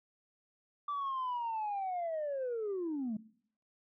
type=linear sweep; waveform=sine; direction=down; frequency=1172 to 203.9 Hz; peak=-32 dBFS; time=0.88-3.17 s; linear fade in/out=5 ms; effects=noise-tail reverb RT60 0.6 s tail -20 dB re dry + tanh soft clip ceiling -31 dBFS